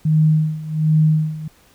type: tone with tremolo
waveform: sine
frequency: 155.7 Hz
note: D#3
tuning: 2 cents sharp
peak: -10 dBFS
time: 0.05-1.48 s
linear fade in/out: 5 ms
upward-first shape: sine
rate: 1.3 Hz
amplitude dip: 85%
effects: pink hiss -53 dBFS RMS until 1.74 s